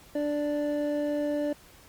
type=tone pair together; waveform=triangle; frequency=294 / 587 Hz; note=D4 / D5; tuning=+2 / -1 cents; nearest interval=octave; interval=1197 cents; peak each=-27 dBFS; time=0.15-1.53 s; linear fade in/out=5 ms; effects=pink hiss -54 dBFS RMS until 1.88 s + Opus 48 kbps